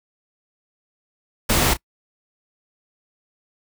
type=noise with echo; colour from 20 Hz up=pink; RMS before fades=-18 dBFS; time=1.49-1.74 s; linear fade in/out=10 ms; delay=32 ms; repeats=1; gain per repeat=-14 dB; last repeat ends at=1.772 s; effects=noise-tail reverb RT60 0.1 s tail -25 dB re dry